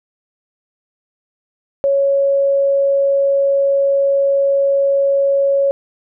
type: tone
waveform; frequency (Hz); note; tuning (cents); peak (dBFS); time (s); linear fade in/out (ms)
sine; 554.4; C#5; 0; -11; 1.84-5.71; 0
effects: none